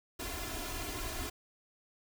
pink noise with comb filter, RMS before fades -39 dBFS, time 0.19-1.3 s, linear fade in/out 10 ms, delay 2.9 ms, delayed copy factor +1, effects none

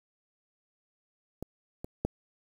clicks, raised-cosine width 2 ms, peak -23 / -24 / -14 dBFS, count 3, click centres 1.426 / 1.845 / 2.05 s, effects 8-bit

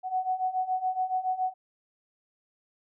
sine beating tone pair, 740 / 747.1 Hz, F#5 / F#5, 0 / +17 cents, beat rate 7.1 Hz, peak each -31 / -28 dBFS, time 0.03-1.54 s, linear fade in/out 50 ms, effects none

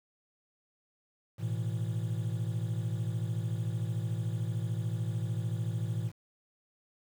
triangle chord, A suspended second, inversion none, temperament equal, 110 / 123.47 / 164.81 Hz, A2 / B2 / E3, 0 / 0 / 0 cents, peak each -30 / -34 / -36 dBFS, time 1.38-6.12 s, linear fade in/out 50 ms, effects tanh soft clip ceiling -20 dBFS + 9-bit

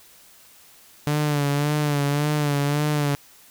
sawtooth tone with vibrato, 146.2 Hz, D3, 7 cents flat, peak -16 dBFS, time 1.07-3.15 s, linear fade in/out 0 ms, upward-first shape sine, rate 1.8 Hz, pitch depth 49 cents each way, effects white hiss -51 dBFS RMS until 3.5 s

